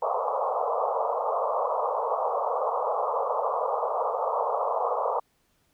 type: band-pass noise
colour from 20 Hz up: pink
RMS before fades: -27 dBFS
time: 0.02-5.2 s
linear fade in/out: 5 ms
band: 460 to 1200 Hz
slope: 96 dB/octave
effects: pink hiss -69 dBFS RMS until 5.73 s